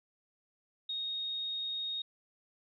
sine tone, 3729 Hz, A#7, in tune, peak -34 dBFS, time 0.89-2.02 s, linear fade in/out 5 ms, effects none

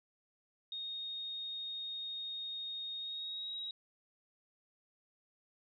sine tone with pitch glide, 3714 to 3821 Hz, A#7 to A#7, -7 to +42 cents, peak -39 dBFS, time 0.72-3.71 s, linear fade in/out 2 ms, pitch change +49 cents, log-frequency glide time 2.98-3.55 s, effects none

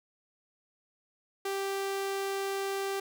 sawtooth tone, 392 Hz, G4, in tune, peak -27 dBFS, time 1.45-3 s, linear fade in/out 5 ms, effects none

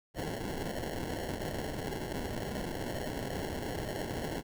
violet noise with sample-and-hold, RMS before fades -37 dBFS, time 0.14-4.43 s, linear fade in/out 50 ms, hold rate 1225 Hz, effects none

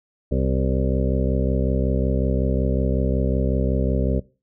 harmonic tone with a mistuned harmonic, 65.41 Hz, C2, in tune, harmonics 1 / 2 / 3 / 4 / 6 / 7 / 8 / 9, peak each -22 / -25 / -27 / -28 / -30 / -30 / -31 / -32 dBFS, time 0.31-4.2 s, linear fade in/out 10 ms, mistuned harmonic 6, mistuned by -38 cents, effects noise-tail reverb RT60 0.3 s tail -19 dB re dry

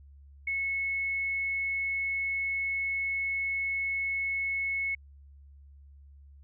sine tone, 2195 Hz, C#7, 18 cents flat, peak -28 dBFS, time 0.47-4.95 s, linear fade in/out 5 ms, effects added 70 Hz sine -50 dBFS peak until 6.43 s

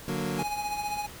25% pulse chord, D augmented, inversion none, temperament equal, 146.83 / 185 / 233.1 Hz, D3 / F#3 / A#3, 0 / 0 / 0 cents, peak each -30 / -29 / -30 dBFS, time 0.08-0.43 s, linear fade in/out 2 ms
square tone with tremolo, 832 Hz, G#5, 3 cents sharp, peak -28 dBFS, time 0.38-1.07 s, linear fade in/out 20 ms, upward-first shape triangle, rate 15 Hz, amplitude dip 60%
effects pink hiss -45 dBFS RMS until 1.2 s

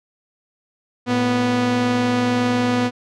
sawtooth tone pair together, 112.28 / 246.3 Hz, A2 / B3, +36 / -5 cents, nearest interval octave + major second, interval 1359 cents, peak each -22 / -13 dBFS, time 1.06-2.91 s, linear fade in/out 50 ms, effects low-pass 5000 Hz 12 dB/octave

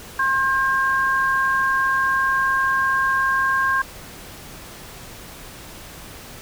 sine tone pair together, 1068 / 1600.2 Hz, C6 / G6, +35 / +35 cents, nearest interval perfect fifth, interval 700 cents, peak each -20 / -19 dBFS, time 0.19-3.82 s, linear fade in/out 5 ms, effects pink hiss -39 dBFS RMS until 6.41 s

